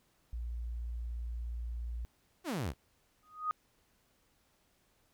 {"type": "tone", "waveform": "sine", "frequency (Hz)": 58.5, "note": "A#1", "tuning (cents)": 7, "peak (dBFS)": -36, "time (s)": [0.33, 2.05], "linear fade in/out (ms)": 0}
{"type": "exponential sweep", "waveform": "sawtooth", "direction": "down", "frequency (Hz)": [395.7, 55], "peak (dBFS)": -30, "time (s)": [2.44, 2.74], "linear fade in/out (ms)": 50}
{"type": "tone with exponential growth", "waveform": "sine", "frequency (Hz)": 1244.5, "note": "D#6", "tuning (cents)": 0, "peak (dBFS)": -27, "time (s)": [3.23, 3.51], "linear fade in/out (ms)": 0, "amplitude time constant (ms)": 59}
{"effects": ["pink hiss -72 dBFS RMS until 5.13 s"]}